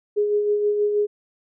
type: tone with tremolo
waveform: sine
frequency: 415.3 Hz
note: G#4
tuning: in tune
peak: -16 dBFS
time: 0.16-1.07 s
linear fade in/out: 20 ms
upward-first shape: sine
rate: 6.3 Hz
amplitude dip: 40%
effects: none